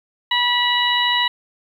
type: harmonic tone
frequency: 974 Hz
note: B5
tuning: 24 cents flat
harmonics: 1 / 2 / 3 / 4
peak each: -21 / -21 / -21 / -21 dBFS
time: 0.31-1.28 s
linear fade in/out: 5 ms
effects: 8-bit